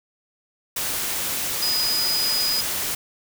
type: tone in noise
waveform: sine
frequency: 4963 Hz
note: D#8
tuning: 5 cents flat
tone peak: -21 dBFS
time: 1.62-2.61 s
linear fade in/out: 5 ms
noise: white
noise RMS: -26 dBFS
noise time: 0.76-2.95 s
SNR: +2 dB
effects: none